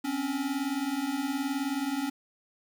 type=beating tone pair; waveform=square; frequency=261.6 / 280.6 Hz; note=C4 / C#4; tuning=0 / +21 cents; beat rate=19 Hz; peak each=-34 / -31 dBFS; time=0.04-2.1 s; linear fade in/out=10 ms; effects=9-bit